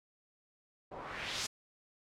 white noise with low-pass filter sweep, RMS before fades -41 dBFS, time 0.91-1.47 s, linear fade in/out 10 ms, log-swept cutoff 640 to 7000 Hz, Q 1.5, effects none

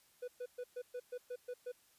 triangle tone bursts, 493.9 Hz, B4, in tune, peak -38 dBFS, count 9, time 0.22-1.72 s, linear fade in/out 10 ms, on 60 ms, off 120 ms, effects white hiss -69 dBFS RMS until 1.98 s + resampled to 32000 Hz

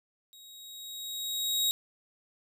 sawtooth tone with level ramp, 3795 Hz, A#7, 30 cents sharp, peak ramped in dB -48 to -21 dBFS, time 0.33-1.71 s, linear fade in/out 0 ms, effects none

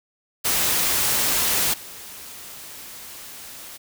white noise with level steps, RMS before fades -21 / -39 dBFS, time 0.44-3.78 s, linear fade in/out 20 ms, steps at 1.73 s, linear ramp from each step 10 ms, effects none

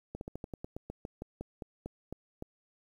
slowing click train, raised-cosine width 2 ms, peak -26 dBFS, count 16, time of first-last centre 0.15-2.424 s, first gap 61 ms, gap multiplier 1.12, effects 10-bit

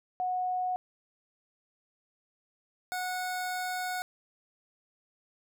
sine / 25% pulse tone pair in turn, 733 / 733 Hz, F#5 / F#5, -16 / -16 cents, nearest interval unison, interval 0 cents, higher neither, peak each -28 dBFS, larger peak neither, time 0.2-0.76 / 2.92-4.02 s, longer second, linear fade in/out 0 ms, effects none

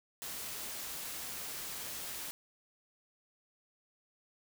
white noise, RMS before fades -42 dBFS, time 0.22-2.31 s, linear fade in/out 0 ms, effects none

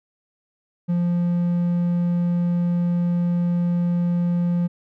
triangle tone, 174.2 Hz, F3, 4 cents flat, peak -16 dBFS, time 0.88-4.68 s, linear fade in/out 20 ms, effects none

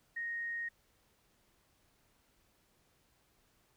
sine tone, 1864.7 Hz, A#6, in tune, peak -36 dBFS, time 0.16-0.69 s, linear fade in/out 10 ms, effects pink hiss -72 dBFS RMS until 3.76 s

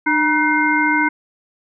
harmonic tone with a mistuned harmonic, 302.3 Hz, D#4, 50 cents flat, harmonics 1 / 3 / 5 / 7, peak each -19 / -19 / -19 / -19 dBFS, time 0.06-1.09 s, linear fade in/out 10 ms, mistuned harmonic 3, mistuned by +83 cents, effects none

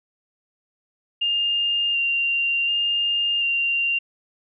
sine tone with vibrato, 2794 Hz, F7, in tune, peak -19 dBFS, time 1.21-3.99 s, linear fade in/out 10 ms, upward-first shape square, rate 0.68 Hz, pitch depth 13 cents each way, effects none

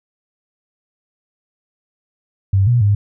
sine tone with pitch steps, 97.4 / 121 / 102.3 Hz, G2 / B2 / G#2, -11 / -35 / -26 cents, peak -10 dBFS, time 2.53-2.95 s, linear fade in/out 5 ms, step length 140 ms, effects none

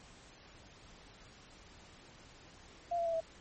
sine tone with pitch steps, 692 / 678.9 / 666.1 / 653.5 Hz, F5 / F5 / E5 / E5, -16 / -49 / +18 / -15 cents, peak -31 dBFS, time 2.91-3.206 s, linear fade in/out 10 ms, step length 74 ms, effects pink hiss -57 dBFS RMS until 3.4 s + MP3 32 kbps

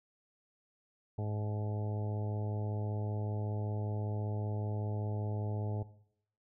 harmonic tone with a mistuned harmonic, 105.2 Hz, G#2, 23 cents sharp, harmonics 1 / 2 / 3 / 4 / 5 / 6 / 7 / 8, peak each -34 / -44 / -48 / -45 / -51 / -49 / -50 / -52 dBFS, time 1.18-5.83 s, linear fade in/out 5 ms, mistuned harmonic 8, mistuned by +33 cents, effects noise-tail reverb RT60 0.7 s tail -17 dB re dry

